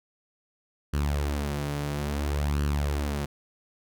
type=tone with flanger; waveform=sawtooth; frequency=72.4 Hz; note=D2; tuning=24 cents flat; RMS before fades=-28 dBFS; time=0.93-3.26 s; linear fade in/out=10 ms; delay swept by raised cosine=0.67 to 6.67 ms; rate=0.59 Hz; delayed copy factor=+0.6; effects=none